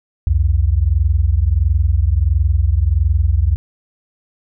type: tone pair together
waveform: sine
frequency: 64.13 / 85.6 Hz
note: C2 / F2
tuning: -34 / -34 cents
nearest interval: perfect fourth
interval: 500 cents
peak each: -14 dBFS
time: 0.27-3.56 s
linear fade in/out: 0 ms
effects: none